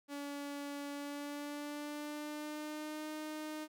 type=tone with pitch glide; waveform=sawtooth; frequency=285.3 to 307.5 Hz; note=C#4 to D#4; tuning=+50 to -20 cents; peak=-37 dBFS; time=0.08-3.68 s; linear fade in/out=50 ms; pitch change=+130 cents; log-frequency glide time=0.91-3.09 s; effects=none